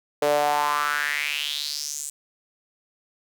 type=tone with high-pass filter sweep; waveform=sawtooth; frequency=146.83 Hz; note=D3; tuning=in tune; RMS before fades=-25 dBFS; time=0.22-2.1 s; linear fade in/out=5 ms; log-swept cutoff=500 to 8100 Hz; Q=4.9; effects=none